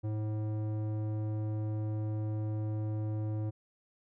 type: tone with low-pass filter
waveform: square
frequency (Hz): 107.5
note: A2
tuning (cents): -40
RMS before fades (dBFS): -34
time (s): 0.03-3.51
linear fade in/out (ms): 20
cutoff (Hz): 520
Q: 0.78
effects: none